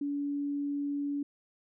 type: tone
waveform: sine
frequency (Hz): 285.7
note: D4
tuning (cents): -48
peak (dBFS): -30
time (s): 0.01-1.23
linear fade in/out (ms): 5
effects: none

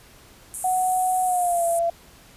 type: band-pass noise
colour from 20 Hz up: white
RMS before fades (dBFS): -34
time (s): 0.54-1.79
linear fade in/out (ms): 0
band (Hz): 8000 to 11000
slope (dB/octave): 48
type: tone with pitch glide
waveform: sine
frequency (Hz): 740 to 678.6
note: F#5 to F5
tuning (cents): 0 to -50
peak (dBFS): -19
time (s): 0.64-1.9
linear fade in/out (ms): 5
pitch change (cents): -150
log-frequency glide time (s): 1.24-1.65
effects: pink hiss -50 dBFS RMS until 2.36 s + resampled to 32000 Hz

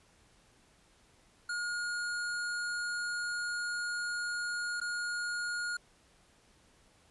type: tone with dropouts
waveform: square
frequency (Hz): 1432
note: F6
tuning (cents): +43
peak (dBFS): -34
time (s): 1.49-5.77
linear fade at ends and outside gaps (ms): 5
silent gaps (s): 4.802-4.813
effects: pink hiss -65 dBFS RMS until 7.1 s + resampled to 24000 Hz

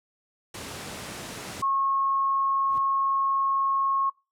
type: low-pass noise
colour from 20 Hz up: pink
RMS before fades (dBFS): -37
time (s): 0.54-1.62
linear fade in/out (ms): 5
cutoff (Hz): 11000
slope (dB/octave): 24
type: tone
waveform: sine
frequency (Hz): 1089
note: C#6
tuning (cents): -31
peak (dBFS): -22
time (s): 1.62-4.1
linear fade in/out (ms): 10
type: noise with exponential growth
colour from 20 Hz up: brown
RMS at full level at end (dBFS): -36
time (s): 2.59-2.78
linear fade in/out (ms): 2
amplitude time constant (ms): 41
effects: noise-tail reverb RT60 0.3 s tail -22 dB re dry + high-pass 100 Hz 12 dB/octave

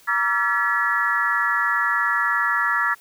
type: tone cluster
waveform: sine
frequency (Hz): 944 / 1153 / 1356 / 1710 / 1931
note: A#5 / D6 / E6 / A6 / B6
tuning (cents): +22 / -32 / +49 / -50 / -39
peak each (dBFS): -29 / -27 / -23 / -22 / -26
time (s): 0.07-2.95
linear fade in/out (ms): 20
effects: white hiss -52 dBFS RMS until 3 s

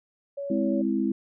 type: tone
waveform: sine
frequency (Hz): 562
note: C#5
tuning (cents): +24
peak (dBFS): -30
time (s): 0.37-0.82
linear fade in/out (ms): 10
type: chord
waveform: sine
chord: Ab augmented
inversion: none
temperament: equal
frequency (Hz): 207.7 / 261.6 / 329.6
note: Ab3 / C4 / E4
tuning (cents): 0 / 0 / 0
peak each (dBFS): -27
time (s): 0.5-1.12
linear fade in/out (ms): 5
effects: none

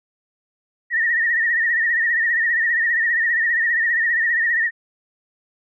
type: tone with vibrato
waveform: sine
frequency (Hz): 1856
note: A#6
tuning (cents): -8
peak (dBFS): -16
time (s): 0.9-4.71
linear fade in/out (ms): 50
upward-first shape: triangle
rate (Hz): 15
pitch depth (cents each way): 92
effects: none

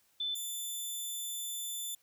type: tone pair in turn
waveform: sine / 10% pulse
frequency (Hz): 3520 / 3520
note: A7 / A7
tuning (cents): 0 / 0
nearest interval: unison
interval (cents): 0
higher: neither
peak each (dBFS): -32 / -29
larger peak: second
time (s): 0.2-0.35 / 0.35-1.95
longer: second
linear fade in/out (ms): 5
effects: white hiss -70 dBFS RMS until 2.02 s

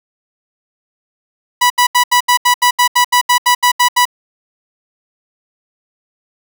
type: tone bursts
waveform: sawtooth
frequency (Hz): 982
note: B5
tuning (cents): -10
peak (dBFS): -4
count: 15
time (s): 1.61-4.054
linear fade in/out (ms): 10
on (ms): 92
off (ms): 76
effects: none

